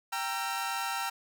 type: chord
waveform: sawtooth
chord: E diminished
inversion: first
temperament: equal with one note detuned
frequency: 784 / 932.3 / 1347.8 Hz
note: G5 / Bb5 / E6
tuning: 0 / 0 / +38 cents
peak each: -32 dBFS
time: 0.12-1.1 s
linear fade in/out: 10 ms
effects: none